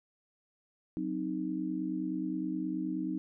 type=chord; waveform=sine; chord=C diminished; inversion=second; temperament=equal; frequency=185 / 261.6 / 311.1 Hz; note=Gb3 / C4 / Eb4; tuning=0 / 0 / 0 cents; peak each=-38 / -37 / -34 dBFS; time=0.97-3.18 s; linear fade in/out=0 ms; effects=none